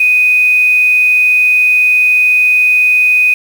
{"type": "tone with quantisation", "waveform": "sine", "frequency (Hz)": 2493, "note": "D#7", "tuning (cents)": 3, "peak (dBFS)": -6, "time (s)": [0, 3.34], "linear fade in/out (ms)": 5, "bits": 5, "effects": []}